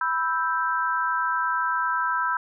sine chord, E minor, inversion second, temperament equal, 987.8 / 1318.5 / 1568 Hz, B5 / E6 / G6, 0 / 0 / 0 cents, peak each -26 / -26 / -27 dBFS, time 0.01-2.37 s, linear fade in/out 2 ms, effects none

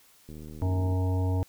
click train, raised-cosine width 3 ms, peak -31 dBFS, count 50, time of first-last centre 0.29-0.927 s, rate 76.9 Hz
harmonic tone, 92.5 Hz, F#2, in tune, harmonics 1 / 3 / 5 / 7 / 9 / 10, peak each -24 / -34 / -38 / -41 / -43 / -44 dBFS, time 0.62-1.43 s, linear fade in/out 0 ms
effects white hiss -59 dBFS RMS until 1.48 s

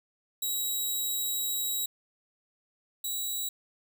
10% pulse tone pair in turn, 3859 / 3884 Hz, B7 / B7, -41 / -30 cents, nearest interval unison, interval 11 cents, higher second, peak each -21 / -23 dBFS, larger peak first, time 0.42-1.86 / 3.04-3.49 s, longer first, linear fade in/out 5 ms, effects none

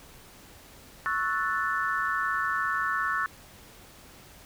sine chord, F# minor seventh, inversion second, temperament equal with one note detuned, 1108.7 / 1318.5 / 1475.7 / 1760 Hz, C#6 / E6 / F#6 / A6, 0 / 0 / -5 / 0 cents, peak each -31 dBFS, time 1.06-3.26 s, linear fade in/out 0 ms, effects pink hiss -51 dBFS RMS until 4.45 s

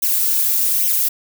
violet noise with flanger, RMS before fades -17 dBFS, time 0.02-1.09 s, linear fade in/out 10 ms, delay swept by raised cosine 0.33 to 4.93 ms, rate 1.2 Hz, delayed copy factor +0.9, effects none

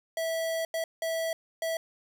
square tone bursts at uneven times, 654 Hz, E5, 14 cents flat, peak -29 dBFS, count 4, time 0.17-0.65 / 0.74-0.84 / 1.02-1.33 / 1.62-1.77 s, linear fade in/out 2 ms, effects 10-bit

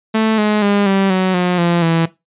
sawtooth tone with pitch steps, 220 / 211.2 / 202.7 / 194.53 / 186.71 / 179.21 / 172.01 / 165.1 Hz, A3 / G#3 / G#3 / G3 / F#3 / F3 / F3 / E3, 0 / +29 / -42 / -13 / +16 / +45 / -26 / +3 cents, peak -8 dBFS, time 0.14-2.06 s, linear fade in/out 10 ms, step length 240 ms, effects noise-tail reverb RT60 0.2 s tail -17 dB re dry + resampled to 8000 Hz

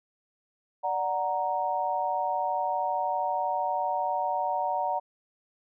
sine chord, D augmented, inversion none, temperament equal, 587.3 / 740 / 932.3 Hz, D5 / F#5 / A#5, 0 / 0 / 0 cents, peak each -33 / -29 / -29 dBFS, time 0.83-5 s, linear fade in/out 20 ms, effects none

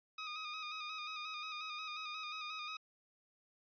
15% pulse tone with vibrato, 1244.5 Hz, D#6, in tune, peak -35 dBFS, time 0.18-2.77 s, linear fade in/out 5 ms, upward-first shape square, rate 5.6 Hz, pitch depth 34 cents each way, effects resampled to 11025 Hz

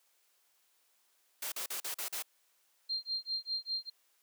white noise bursts, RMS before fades -38 dBFS, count 6, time 1.42-2.225 s, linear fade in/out 5 ms, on 100 ms, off 41 ms
sine tone with tremolo, 4186 Hz, C8, in tune, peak -31 dBFS, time 2.89-3.9 s, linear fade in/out 10 ms, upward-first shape sine, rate 5 Hz, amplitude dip 100%
effects white hiss -72 dBFS RMS until 4.22 s + high-pass 400 Hz 12 dB/octave

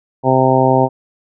harmonic tone, 130.81 Hz, C3, in tune, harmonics 1 / 2 / 3 / 4 / 5 / 6 / 7, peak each -17 / -17 / -17 / -17 / -17 / -17 / -17 dBFS, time 0.23-0.89 s, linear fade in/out 50 ms, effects none

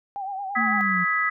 sine tone with vibrato, 784 Hz, G5, in tune, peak -28 dBFS, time 0.16-0.81 s, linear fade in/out 0 ms, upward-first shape sine, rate 8.9 Hz, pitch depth 69 cents each way
sine chord, G# minor, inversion second, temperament equal with one note detuned, 1269.9 / 1661.2 / 1975.5 Hz, D#6 / G#6 / B6, +35 / 0 / 0 cents, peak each -24 / -29 / -23 dBFS, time 0.55-1.3 s, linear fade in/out 10 ms
sine linear sweep, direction down, 233.5 to 174.61 Hz, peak -26 dBFS, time 0.56-1.05 s, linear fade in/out 20 ms
effects none

